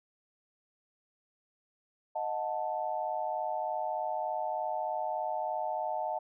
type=chord; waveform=sine; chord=D# diminished; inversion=none; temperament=equal with one note detuned; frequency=622.3 / 725.6 / 880 Hz; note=D#5 / F#5 / A5; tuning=0 / -34 / 0 cents; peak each=-36 / -35 / -35 dBFS; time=2.15-6.19 s; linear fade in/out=10 ms; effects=none